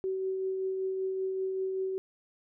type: tone with tremolo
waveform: sine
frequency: 379.7 Hz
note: F#4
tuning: 45 cents sharp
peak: -28 dBFS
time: 0.04-1.98 s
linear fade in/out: 0 ms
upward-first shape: triangle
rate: 5.2 Hz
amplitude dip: 30%
effects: none